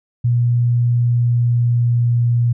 sine tone with pitch glide, 120.3 to 119.33 Hz, B2 to A#2, -45 to +41 cents, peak -12 dBFS, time 0.24-2.53 s, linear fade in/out 10 ms, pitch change -14 cents, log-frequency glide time 0.9-2.27 s, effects none

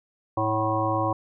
harmonic tone with a mistuned harmonic, 108.5 Hz, A2, 24 cents flat, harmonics 1 / 3 / 5 / 7 / 9 / 10, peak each -29 / -29 / -29 / -29 / -29 / -29 dBFS, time 0.37-1.13 s, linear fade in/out 5 ms, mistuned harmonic 5, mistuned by +33 cents, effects none

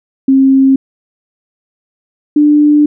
sine tone pair in turn, 268.1 / 296.6 Hz, C4 / D4, +42 / +17 cents, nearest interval major second, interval 175 cents, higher second, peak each -4 dBFS, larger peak neither, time 0.28-0.76 / 2.36-2.86 s, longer second, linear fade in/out 5 ms, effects none

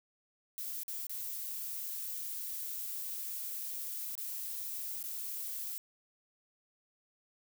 violet noise with dropouts, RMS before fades -40 dBFS, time 0.58-5.78 s, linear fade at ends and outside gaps 0 ms, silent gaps 0.834-0.881 / 1.068-1.095 / 4.153-4.178 / 5.028-5.039 s, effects none

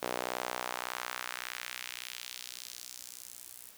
sawtooth tone with high-pass filter sweep, 61.74 Hz, B1, in tune, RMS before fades -41 dBFS, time 0.02-3.71 s, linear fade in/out 10 ms, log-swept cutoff 480 to 11000 Hz, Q 1.2, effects white hiss -56 dBFS RMS until 3.77 s

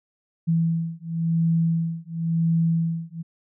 sine beating tone pair, 164.81 / 165.76 Hz, E3 / E3, 0 / +10 cents, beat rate 0.95 Hz, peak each -23 dBFS, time 0.47-3.23 s, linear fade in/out 20 ms, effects none

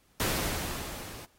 pink noise with level ramp, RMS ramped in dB -28 to -46 dBFS, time 0.2-1.25 s, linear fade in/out 0 ms, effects pink hiss -66 dBFS RMS until 1.38 s + AAC 48 kbps

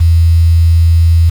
sine tone with quantisation, 83.1 Hz, E2, 15 cents sharp, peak -4 dBFS, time 0-1.3 s, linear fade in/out 10 ms, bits 5, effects none

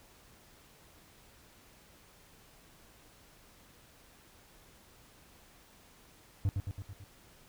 triangle tone with echo, 98 Hz, G2, in tune, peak -24 dBFS, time 6.45-6.49 s, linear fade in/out 0 ms, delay 110 ms, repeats 5, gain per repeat -4 dB, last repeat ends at 7.04 s, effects pink hiss -60 dBFS RMS until 7.48 s

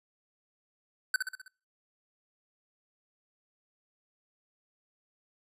square tone with echo, 1523 Hz, F#6, 50 cents sharp, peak -24 dBFS, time 1.14-1.16 s, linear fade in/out 2 ms, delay 64 ms, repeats 5, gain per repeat -5 dB, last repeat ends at 1.48 s, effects noise-tail reverb RT60 0.4 s tail -25 dB re dry + resampled to 32000 Hz

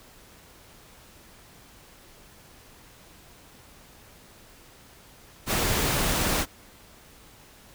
pink noise, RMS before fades -25 dBFS, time 5.46-6.46 s, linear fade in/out 50 ms, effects pink hiss -52 dBFS RMS until 7.74 s

